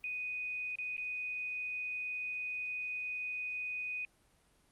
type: tone with dropouts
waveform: sine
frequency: 2489 Hz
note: D#7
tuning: in tune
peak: -36 dBFS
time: 0.04-4.05 s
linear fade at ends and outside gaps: 1 ms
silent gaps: 0.755-0.786 / 0.967-0.979 s
effects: pink hiss -69 dBFS RMS until 4.71 s + Opus 32 kbps